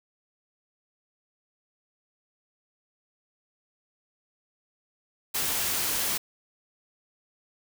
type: noise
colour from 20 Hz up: white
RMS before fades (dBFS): -28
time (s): 5.34-6.18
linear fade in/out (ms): 10
effects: none